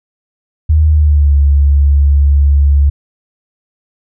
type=tone with pitch glide; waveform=sine; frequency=77.3 to 70.88 Hz; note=D#2 to C#2; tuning=-11 to +39 cents; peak=-5 dBFS; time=0.69-2.9 s; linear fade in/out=10 ms; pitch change=-150 cents; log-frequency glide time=0.88-1.35 s; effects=none